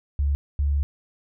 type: tone pair in turn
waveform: sine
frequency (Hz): 71 / 71.36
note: C#2 / D2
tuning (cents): +42 / -49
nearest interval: unison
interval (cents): 9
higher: second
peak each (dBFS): -19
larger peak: neither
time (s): 0.19-0.35 / 0.59-0.83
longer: second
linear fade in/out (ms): 0
effects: none